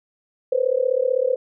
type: tone with amplitude modulation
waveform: sine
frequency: 512 Hz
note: C5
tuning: 38 cents flat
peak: -13 dBFS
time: 0.52-1.36 s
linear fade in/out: 5 ms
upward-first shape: sine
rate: 35.8 Hz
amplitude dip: 95%
effects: none